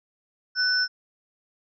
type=tone pair together; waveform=sine; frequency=1497 / 5335 Hz; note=F#6 / E8; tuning=+20 / +20 cents; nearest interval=octave + minor seventh; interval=2200 cents; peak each=-23 dBFS; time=0.55-0.88 s; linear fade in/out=50 ms; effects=none